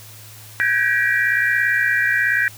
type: tone cluster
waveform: sine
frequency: 1540 / 1597 / 1658 / 1920 / 2353 Hz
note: G6 / G6 / G#6 / B6 / D7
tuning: -31 / +32 / -3 / -49 / +3 cents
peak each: -23 / -25 / -20 / -19 / -27 dBFS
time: 0.6-2.48 s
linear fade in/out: 0 ms
effects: added 107 Hz sine -42 dBFS peak until 2.57 s + white hiss -42 dBFS RMS until 2.57 s